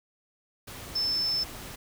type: tone in noise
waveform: sine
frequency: 5274 Hz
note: E8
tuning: in tune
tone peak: -25 dBFS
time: 0.95-1.44 s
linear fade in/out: 10 ms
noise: pink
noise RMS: -42 dBFS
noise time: 0.67-1.76 s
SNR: +14 dB
effects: none